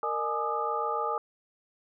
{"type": "tone cluster", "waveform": "sine", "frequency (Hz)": [462.6, 606, 840, 1205, 1272], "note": ["A#4", "D#5", "G#5", "D6", "D#6"], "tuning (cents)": [-13, -46, 19, 44, 38], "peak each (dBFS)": [-34, -37, -33, -31, -37], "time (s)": [0.03, 1.18], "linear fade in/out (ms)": 2, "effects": []}